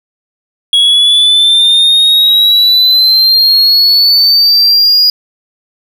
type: exponential sweep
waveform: triangle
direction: up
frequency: 3322 to 4899 Hz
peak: -3 dBFS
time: 0.73-5.1 s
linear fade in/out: 2 ms
effects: none